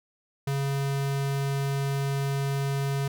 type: tone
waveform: square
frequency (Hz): 138.59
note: C#3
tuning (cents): 0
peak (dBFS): -26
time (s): 0.47-3.08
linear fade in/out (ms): 5
effects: none